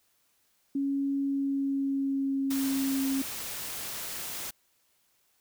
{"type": "tone with pitch glide", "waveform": "sine", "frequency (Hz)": [277.2, 269.8], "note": ["C#4", "C#4"], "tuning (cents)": [0, -47], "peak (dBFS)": -26, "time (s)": [0.75, 3.22], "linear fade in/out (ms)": 5, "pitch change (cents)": -47, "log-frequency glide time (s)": [1.18, 3.02]}
{"type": "noise", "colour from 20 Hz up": "white", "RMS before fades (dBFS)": -37, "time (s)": [2.5, 4.51], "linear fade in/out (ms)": 10}
{"effects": ["white hiss -70 dBFS RMS until 5.4 s"]}